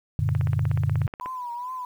sine chord, Gb augmented, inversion none, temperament just, 92.5 / 115.62 / 144.53 Hz, Gb2 / Bb2 / D3, 0 / -14 / -27 cents, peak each -25 dBFS, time 0.19-1.07 s, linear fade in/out 0 ms
click train, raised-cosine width 0.5 ms, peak -20 dBFS, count 17, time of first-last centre 0.29-1.26 s, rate 16.5 Hz
sine tone with vibrato, 987.8 Hz, B5, in tune, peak -30 dBFS, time 1.21-1.85 s, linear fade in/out 2 ms, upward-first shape triangle, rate 2.4 Hz, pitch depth 86 cents each way
effects 9-bit

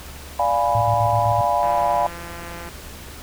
sine chord, D diminished seventh, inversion none, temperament equal, 587.3 / 698.5 / 830.6 / 987.8 Hz, D5 / F5 / Ab5 / Cb6, 0 / 0 / 0 / 0 cents, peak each -24 / -21 / -22 / -22 dBFS, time 0.39-2.07 s, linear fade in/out 5 ms
sine tone with tremolo, 110.6 Hz, A2, 9 cents sharp, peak -20 dBFS, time 0.75-1.41 s, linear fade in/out 0 ms, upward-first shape square, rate 7.9 Hz, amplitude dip 55%
click train, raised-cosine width 0.5 ms, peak -21 dBFS, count 182, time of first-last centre 1.63-2.688 s, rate 171 Hz
effects added 71 Hz sine -40 dBFS peak until 3.22 s + pink hiss -39 dBFS RMS until 3.22 s

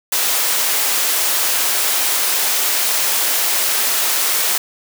white high-pass noise, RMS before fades -17 dBFS, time 0.12-4.58 s, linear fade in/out 5 ms, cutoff 440 Hz, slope 12 dB/octave, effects none

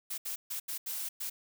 blue noise bursts at uneven times, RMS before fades -37 dBFS, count 6, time 0.1-0.18 / 0.25-0.36 / 0.5-0.6 / 0.68-0.78 / 0.86-1.09 / 1.2-1.3 s, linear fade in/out 10 ms, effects none

